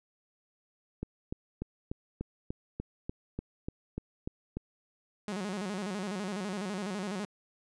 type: click train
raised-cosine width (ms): 3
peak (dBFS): -22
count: 13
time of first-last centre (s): 1.03-4.57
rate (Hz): 3.39
type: tone with vibrato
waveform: sawtooth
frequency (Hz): 196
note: G3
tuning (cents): 0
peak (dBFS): -30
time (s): 5.28-7.25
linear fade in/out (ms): 0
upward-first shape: square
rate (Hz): 12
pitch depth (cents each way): 110
effects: resampled to 22050 Hz